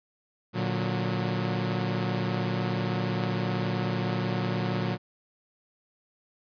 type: chord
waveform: sawtooth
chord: Bb augmented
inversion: none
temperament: equal with one note detuned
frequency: 116.54 / 146.83 / 182.66 Hz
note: Bb2 / D3 / F#3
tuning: 0 / 0 / -22 cents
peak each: -26 / -30 / -26 dBFS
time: 0.53-4.98 s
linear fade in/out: 50 ms
effects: resampled to 11025 Hz